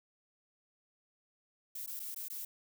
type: noise with dropouts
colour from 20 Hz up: violet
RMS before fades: -42 dBFS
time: 1.75-2.45 s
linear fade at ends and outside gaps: 5 ms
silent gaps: 1.863-1.874 / 1.995-1.999 / 2.146-2.161 / 2.284-2.3 s
effects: none